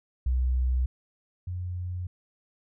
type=tone pair in turn; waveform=sine; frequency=63.1 / 89.73 Hz; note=B1 / F2; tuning=+38 / +47 cents; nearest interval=tritone; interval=609 cents; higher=second; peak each=-22 / -30 dBFS; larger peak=first; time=0.26-0.86 / 1.47-2.07 s; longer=neither; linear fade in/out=5 ms; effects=none